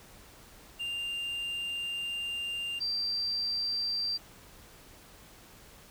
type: tone pair in turn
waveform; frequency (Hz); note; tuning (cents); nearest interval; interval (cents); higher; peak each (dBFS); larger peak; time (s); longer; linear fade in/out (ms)
triangle / sine; 2794 / 4699; F7 / D8; 0 / 0; major sixth; 900; second; -31 / -29; second; 0.79-2.8 / 2.8-4.18; first; 20
effects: pink hiss -54 dBFS RMS until 5.9 s